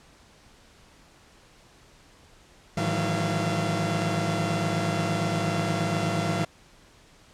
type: tone cluster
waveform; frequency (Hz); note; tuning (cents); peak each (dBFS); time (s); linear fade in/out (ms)
sawtooth; 106.8 / 155.9 / 164.4 / 182.8 / 685; G#2 / D#3 / E3 / F#3 / F5; +49 / +4 / -4 / -21 / -34; -27; 2.77-6.45; 5
effects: pink hiss -55 dBFS RMS until 7.33 s + low-pass 8000 Hz 12 dB/octave